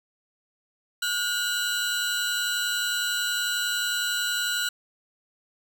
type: tone cluster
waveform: 30% pulse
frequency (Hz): 1439 / 1550 / 3980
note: F#6 / G6 / B7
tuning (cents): -49 / -20 / +13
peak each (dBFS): -24 / -33 / -27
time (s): 1.02-4.69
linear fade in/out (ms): 5
effects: none

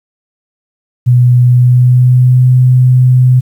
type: tone with pitch glide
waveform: sine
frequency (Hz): 123.47 to 126.87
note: B2 to B2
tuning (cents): 0 to +47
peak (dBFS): -3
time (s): 1.06-3.41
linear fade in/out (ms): 20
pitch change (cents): +47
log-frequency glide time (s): 1.45-2.47
effects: 7-bit

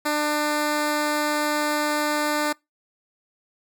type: tone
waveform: 10% pulse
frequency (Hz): 298.8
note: D4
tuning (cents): +30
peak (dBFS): -13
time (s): 0.05-2.53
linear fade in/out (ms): 10
effects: noise-tail reverb RT60 0.2 s tail -25 dB re dry

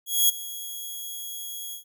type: tone with ADSR envelope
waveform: 5% pulse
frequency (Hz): 3319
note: G#7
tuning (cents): -2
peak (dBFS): -7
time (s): 0.06-1.84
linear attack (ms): 230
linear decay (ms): 14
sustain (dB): -18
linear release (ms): 110
effects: none

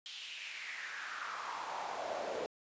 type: noise with high-pass filter sweep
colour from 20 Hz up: brown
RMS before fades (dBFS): -42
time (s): 0.06-2.46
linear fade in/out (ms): 0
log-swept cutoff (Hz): 3400 to 490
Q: 3.7
effects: resampled to 16000 Hz

